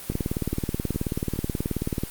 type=two click trains; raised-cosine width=3 ms; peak=-22 / -12 dBFS; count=4 / 37; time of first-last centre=0.12-1.36 / 0.1-2.035 s; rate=2.42 / 18.6 Hz; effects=white hiss -40 dBFS RMS until 2.1 s + Opus 32 kbps